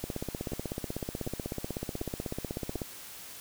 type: two click trains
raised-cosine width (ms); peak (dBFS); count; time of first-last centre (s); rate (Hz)
2; -23 / -20; 4 / 46; 0.52-2.759 / 0.04-2.818; 1.34 / 16.2
effects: white hiss -46 dBFS RMS until 3.4 s